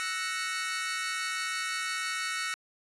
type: chord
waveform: sawtooth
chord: F# dominant seventh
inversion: third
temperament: equal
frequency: 1318.5 / 1480 / 1864.7 / 2217 Hz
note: E6 / F#6 / A#6 / C#7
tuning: 0 / 0 / 0 / 0 cents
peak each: -33 dBFS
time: 0-2.54 s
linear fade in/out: 0 ms
effects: resampled to 24000 Hz